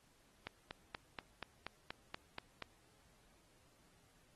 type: click train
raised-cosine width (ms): 0.3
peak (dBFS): -27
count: 10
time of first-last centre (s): 0.47-2.623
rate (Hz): 4.18
effects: pink hiss -71 dBFS RMS until 4.35 s + AAC 32 kbps